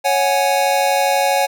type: chord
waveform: square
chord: C# suspended fourth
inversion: none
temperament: just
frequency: 554.4 / 739.2 / 831.5 Hz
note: C#5 / F#5 / G#5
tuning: 0 / -2 / +2 cents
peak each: -19 dBFS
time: 0.04-1.47 s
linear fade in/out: 20 ms
effects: none